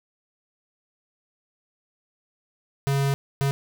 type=tone bursts at uneven times; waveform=square; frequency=138.59 Hz; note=C#3; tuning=in tune; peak=-21 dBFS; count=2; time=2.87-3.14 / 3.41-3.51 s; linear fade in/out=0 ms; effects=none